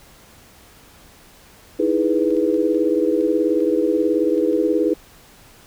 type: chord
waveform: sine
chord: E major seventh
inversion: third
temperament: equal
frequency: 311.1 / 329.6 / 415.3 / 493.9 Hz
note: D#4 / E4 / G#4 / B4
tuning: 0 / 0 / 0 / 0 cents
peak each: -21 dBFS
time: 1.79-4.94 s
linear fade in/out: 10 ms
type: clicks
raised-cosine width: 0.2 ms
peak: -29 dBFS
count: 8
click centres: 2.306 / 2.367 / 2.543 / 2.747 / 3.209 / 3.605 / 4.379 / 4.53 s
effects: pink hiss -48 dBFS RMS until 5.66 s